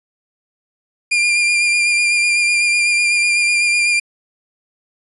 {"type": "tone with vibrato", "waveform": "40% pulse", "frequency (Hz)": 2401, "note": "D7", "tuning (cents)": 38, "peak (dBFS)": -12, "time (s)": [1.11, 4], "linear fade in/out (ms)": 10, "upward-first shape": "sine", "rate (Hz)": 8, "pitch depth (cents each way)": 21, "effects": ["resampled to 24000 Hz", "9-bit"]}